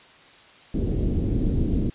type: low-pass noise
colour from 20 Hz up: pink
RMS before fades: -23 dBFS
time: 0.74-1.9 s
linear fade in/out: 5 ms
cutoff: 370 Hz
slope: 24 dB/octave
effects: white hiss -50 dBFS RMS until 1.94 s + resampled to 8000 Hz